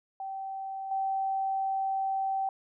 sine tone with level steps, 774 Hz, G5, 22 cents flat, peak -34 / -27 dBFS, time 0.2-2.49 s, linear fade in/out 2 ms, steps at 0.91 s, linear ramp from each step 5 ms, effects none

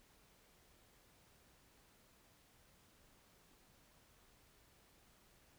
silence, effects pink hiss -69 dBFS RMS until 5.58 s

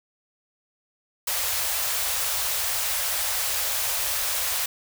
white band-stop noise, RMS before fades -26 dBFS, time 1.27-4.66 s, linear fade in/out 5 ms, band 100 to 490 Hz, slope 48 dB/octave, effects none

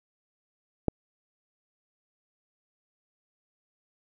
click, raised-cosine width 2 ms, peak -10 dBFS, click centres 0.883 s, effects none

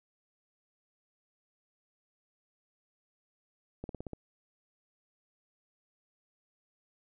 slowing click train, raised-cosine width 2 ms, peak -26 dBFS, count 6, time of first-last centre 3.84-4.133 s, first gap 52 ms, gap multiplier 1.06, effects none

